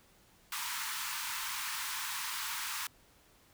pink high-pass noise, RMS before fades -38 dBFS, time 0.52-2.87 s, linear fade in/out 2 ms, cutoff 890 Hz, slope 96 dB/octave, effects pink hiss -64 dBFS RMS until 3.53 s

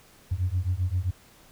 sine beating tone pair, 87.31 / 94.91 Hz, F2 / F#2, 0 / +45 cents, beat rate 7.6 Hz, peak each -26 dBFS, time 0.31-1.11 s, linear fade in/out 10 ms, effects tanh soft clip ceiling -18 dBFS + pink hiss -55 dBFS RMS until 1.51 s

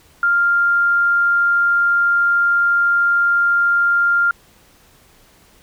sine tone, 1396.9 Hz, F6, in tune, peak -12 dBFS, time 0.23-4.31 s, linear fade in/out 2 ms, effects pink hiss -51 dBFS RMS until 5.62 s

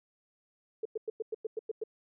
sine tone bursts, 440 Hz, A4, in tune, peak -31 dBFS, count 9, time 0.83-1.838 s, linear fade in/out 5 ms, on 24 ms, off 99 ms, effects none

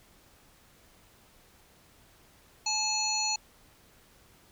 harmonic tone with a mistuned harmonic, 858 Hz, A5, 44 cents flat, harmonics 1 / 3 / 5 / 7 / 8, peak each -34 / -36 / -31 / -35 / -33 dBFS, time 2.66-3.36 s, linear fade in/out 5 ms, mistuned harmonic 3, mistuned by +16 cents, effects pink hiss -60 dBFS RMS until 4.51 s

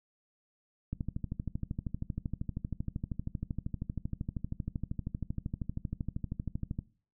click train, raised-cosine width 5 ms, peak -22 dBFS, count 76, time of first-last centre 0.93-6.789 s, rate 12.8 Hz, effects noise-tail reverb RT60 0.4 s tail -19 dB re dry

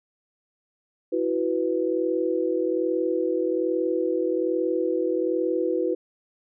sine chord, E suspended second, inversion none, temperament just, 329.6 / 370.8 / 494.4 Hz, E4 / F#4 / B4, 0 / +4 / +2 cents, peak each -26 dBFS, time 1.12-5.95 s, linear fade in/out 10 ms, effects none

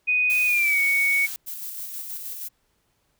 sine tone with pitch glide, 2489 to 2230 Hz, D#7 to C#7, 0 to +10 cents, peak -18 dBFS, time 0.07-1.27 s, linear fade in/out 20 ms, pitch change -190 cents, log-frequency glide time 0.46-0.79 s
blue noise, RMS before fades -33 dBFS, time 0.3-1.36 s, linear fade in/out 0 ms
violet noise with tremolo, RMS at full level -33 dBFS, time 1.46-2.49 s, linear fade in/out 20 ms, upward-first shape square, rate 6.3 Hz, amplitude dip 30%
effects pink hiss -69 dBFS RMS until 3.19 s

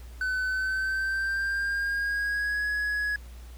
triangle tone with pitch glide, 1512 to 1677.7 Hz, F#6 to G#6, +37 to +17 cents, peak -24 dBFS, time 0.21-3.16 s, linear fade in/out 2 ms, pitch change +180 cents, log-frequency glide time 0.45-2.67 s, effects added 60 Hz sine -41 dBFS peak until 3.57 s + pink hiss -55 dBFS RMS until 3.57 s

